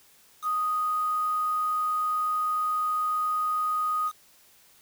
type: tone with quantisation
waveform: sine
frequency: 1244.5 Hz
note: D#6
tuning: in tune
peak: -24 dBFS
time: 0.42-4.12 s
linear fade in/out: 50 ms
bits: 7
effects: white hiss -58 dBFS RMS until 4.81 s